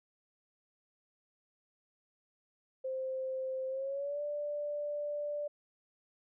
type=tone with pitch glide; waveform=sine; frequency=523.3 to 587.4 Hz; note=C5 to D5; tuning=0 to 0 cents; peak=-34 dBFS; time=2.84-5.48 s; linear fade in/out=10 ms; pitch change=+200 cents; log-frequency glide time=3.68-4.22 s; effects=none